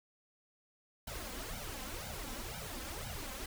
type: noise with flanger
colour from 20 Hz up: pink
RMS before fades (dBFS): -43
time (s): 1.07-3.46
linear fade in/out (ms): 5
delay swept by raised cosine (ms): 1.3 to 3.9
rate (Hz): 2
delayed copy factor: +0.9
effects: none